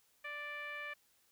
10% pulse tone with low-pass filter, 587.3 Hz, D5, in tune, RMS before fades -44 dBFS, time 0.24-0.94 s, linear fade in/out 10 ms, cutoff 2100 Hz, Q 4.4, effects white hiss -72 dBFS RMS until 1.31 s

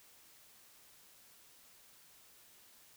silence, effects white hiss -62 dBFS RMS until 2.96 s

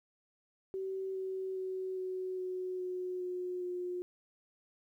sine tone with pitch steps, 382.4 / 378.9 / 375.4 / 371.9 / 368.5 / 365.1 / 361.8 / 358.4 Hz, G4 / F#4 / F#4 / F#4 / F#4 / F#4 / F#4 / F4, -43 / +41 / +25 / +9 / -7 / -23 / -39 / +45 cents, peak -35 dBFS, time 0.74-4.02 s, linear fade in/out 0 ms, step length 410 ms, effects 12-bit

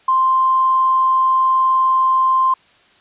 triangle tone with tanh clipping, 1046.5 Hz, C6, in tune, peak -11 dBFS, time 0.08-2.54 s, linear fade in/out 5 ms, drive 2 dB, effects white hiss -52 dBFS RMS until 3 s + resampled to 8000 Hz

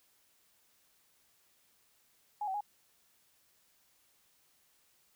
sine tone with pitch steps, 834 / 763 / 828 Hz, G#5 / G5 / G#5, +7 / -47 / -5 cents, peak -33 dBFS, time 2.41-2.608 s, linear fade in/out 5 ms, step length 66 ms, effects white hiss -70 dBFS RMS until 5.15 s

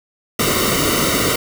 pink noise with comb filter, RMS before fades -17 dBFS, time 0.39-1.36 s, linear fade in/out 5 ms, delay 1.2 ms, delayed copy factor -0.85, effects none

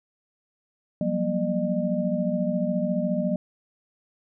sine tone cluster, 179.2 / 193.4 / 238.5 / 605 Hz, F3 / G3 / A#3 / D#5, +45 / -23 / +40 / -49 cents, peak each -28 dBFS, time 1.01-3.36 s, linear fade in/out 2 ms, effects none

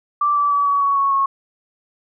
sine tone with pitch steps, 1170 / 1157.2 / 1144.6 / 1132.1 / 1119.7 / 1107.5 / 1095.4 Hz, D6 / D6 / D6 / C#6 / C#6 / C#6 / C#6, -7 / -26 / -45 / +36 / +17 / -2 / -21 cents, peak -14 dBFS, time 0.21-1.26 s, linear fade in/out 5 ms, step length 150 ms, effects none

